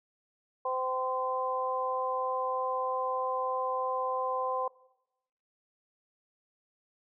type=harmonic tone; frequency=257.6 Hz; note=C4; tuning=27 cents flat; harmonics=2 / 3 / 4; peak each=-33 / -36 / -32 dBFS; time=0.65-4.68 s; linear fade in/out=5 ms; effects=noise-tail reverb RT60 0.9 s tail -20 dB re dry